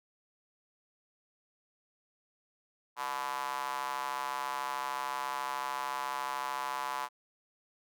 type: tone with high-pass filter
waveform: square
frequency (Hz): 66.9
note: C2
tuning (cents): +39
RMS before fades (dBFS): -36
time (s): 2.96-7.09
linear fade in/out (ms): 50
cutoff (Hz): 970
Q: 4.6
effects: none